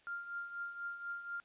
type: tone with tremolo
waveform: sine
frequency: 1396.9 Hz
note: F6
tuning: in tune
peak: -37 dBFS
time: 0.07-1.4 s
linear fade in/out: 0 ms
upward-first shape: triangle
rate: 4.1 Hz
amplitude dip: 70%
effects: white hiss -67 dBFS RMS until 1.44 s + resampled to 8000 Hz